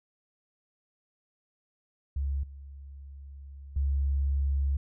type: tone with level steps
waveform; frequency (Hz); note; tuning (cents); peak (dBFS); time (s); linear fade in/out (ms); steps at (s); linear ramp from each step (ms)
sine; 69.3; C#2; 0; -27 / -42 / -24; 2.16-4.77; 5; 2.43 / 3.76; 5
effects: none